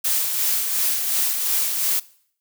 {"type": "noise with tremolo", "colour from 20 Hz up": "blue", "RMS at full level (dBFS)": -20, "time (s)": [0.04, 2], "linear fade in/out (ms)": 10, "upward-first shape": "sine", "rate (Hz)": 2.8, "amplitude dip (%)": 40, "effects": ["noise-tail reverb RT60 0.6 s tail -21 dB re dry"]}